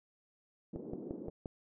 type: band-pass noise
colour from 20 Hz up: pink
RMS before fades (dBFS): -45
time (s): 0.73-1.3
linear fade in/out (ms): 5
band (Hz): 220 to 430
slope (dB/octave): 24
type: click train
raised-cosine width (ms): 2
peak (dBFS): -27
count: 5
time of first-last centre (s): 0.76-1.458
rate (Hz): 5.73
effects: none